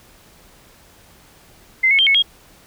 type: tone with pitch steps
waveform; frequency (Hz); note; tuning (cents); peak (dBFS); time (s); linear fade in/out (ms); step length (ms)
sine; 2070 / 2196 / 3161 / 2199 / 3265; C7 / C#7 / G7 / C#7 / G#7; -19 / -17 / +14 / -14 / -30; -11; 1.83-2.225; 10; 79
effects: pink hiss -49 dBFS RMS until 2.66 s